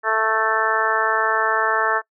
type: harmonic tone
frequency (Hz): 220.5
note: A3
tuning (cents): +4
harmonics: 2 / 3 / 4 / 5 / 6 / 7 / 8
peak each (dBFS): -26 / -26 / -25 / -24 / -23 / -26 / -23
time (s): 0.03-2.02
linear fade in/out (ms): 50
effects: noise-tail reverb RT60 0.1 s tail -23 dB re dry